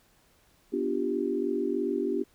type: chord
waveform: sine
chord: G dominant seventh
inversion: first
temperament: equal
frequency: 246.9 / 293.7 / 349.2 / 392 Hz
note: B3 / D4 / F4 / G4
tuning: 0 / 0 / 0 / 0 cents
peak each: -33 / -32 / -32 / -30 dBFS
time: 0.72-2.24 s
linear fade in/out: 20 ms
effects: pink hiss -64 dBFS RMS until 2.34 s